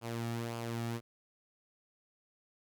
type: tone with flanger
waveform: sawtooth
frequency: 116.54 Hz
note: A#2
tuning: in tune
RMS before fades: -38 dBFS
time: 0.01-1.01 s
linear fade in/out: 50 ms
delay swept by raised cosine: 0.51 to 2.01 ms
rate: 1.8 Hz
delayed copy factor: -0.5
effects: none